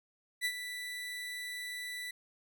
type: tone with ADSR envelope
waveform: 30% pulse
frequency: 1975.5 Hz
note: B6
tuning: in tune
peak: -26 dBFS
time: 0.41-2.11 s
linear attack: 41 ms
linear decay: 65 ms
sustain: -10 dB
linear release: 5 ms
effects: none